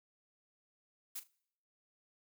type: noise with echo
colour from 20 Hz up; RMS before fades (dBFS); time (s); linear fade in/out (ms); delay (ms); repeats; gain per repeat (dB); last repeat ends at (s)
blue; -42; 1.15-1.2; 10; 39; 2; -14; 1.278
effects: noise-tail reverb RT60 0.7 s tail -24 dB re dry